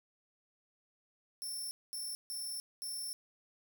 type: tone bursts at uneven times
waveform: 10% pulse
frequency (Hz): 5380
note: E8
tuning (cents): +34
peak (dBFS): -33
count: 4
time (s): 1.42-1.71 / 1.93-2.15 / 2.3-2.6 / 2.82-3.13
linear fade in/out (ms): 0
effects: none